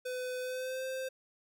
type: tone with pitch glide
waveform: square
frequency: 504 to 522.7 Hz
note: B4 to C5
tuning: +35 to -2 cents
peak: -36 dBFS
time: 0.05-1.09 s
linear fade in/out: 10 ms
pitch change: +63 cents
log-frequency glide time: 0.4-0.85 s
effects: none